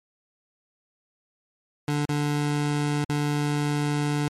25% pulse tone with dropouts, 146.83 Hz, D3, in tune, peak -19 dBFS, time 1.88-4.28 s, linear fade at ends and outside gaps 2 ms, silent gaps 2.053-2.091 / 3.045-3.094 s, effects low-pass 11000 Hz 12 dB/octave + MP3 64 kbps

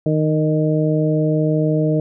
harmonic tone with a mistuned harmonic, 154.4 Hz, D#3, 13 cents flat, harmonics 1 / 2 / 3 / 4, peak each -17 / -20 / -22 / -23 dBFS, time 0.06-2 s, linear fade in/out 2 ms, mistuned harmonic 1, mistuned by +15 cents, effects none

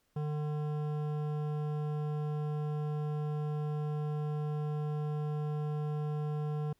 sine tone with hard clipping, 150 Hz, D3, 37 cents sharp, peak -34 dBFS, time 0.16-6.73 s, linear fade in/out 5 ms, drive 13 dB, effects pink hiss -75 dBFS RMS until 6.79 s

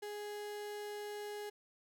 35% pulse tone, 415.3 Hz, G#4, in tune, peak -40 dBFS, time 0.02-1.5 s, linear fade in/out 10 ms, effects none

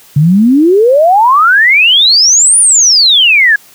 sine exponential two-way sweep, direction up then down, 139.5 to 9830 to 1637 Hz, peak -3 dBFS, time 0.16-3.56 s, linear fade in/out 5 ms, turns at 2.59 s, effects white hiss -40 dBFS RMS until 3.74 s + high-pass 80 Hz 12 dB/octave

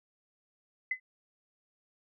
sine tone with exponential decay, 2029 Hz, B6, 46 cents sharp, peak -25 dBFS, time 0.91-1 s, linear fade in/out 5 ms, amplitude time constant 19 ms, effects none

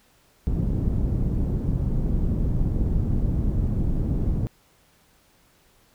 pink low-pass noise, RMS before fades -23 dBFS, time 0.47-4.47 s, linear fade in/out 0 ms, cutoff 200 Hz, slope 12 dB/octave, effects pink hiss -60 dBFS RMS until 5.94 s

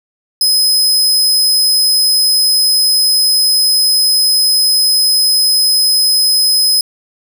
sawtooth tone, 5070 Hz, D#8, 32 cents sharp, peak -6 dBFS, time 0.41-6.81 s, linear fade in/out 2 ms, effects none

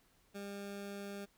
20% pulse tone, 200.6 Hz, G3, 40 cents sharp, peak -38 dBFS, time 0.34-1.26 s, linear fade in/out 20 ms, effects pink hiss -71 dBFS RMS until 1.37 s

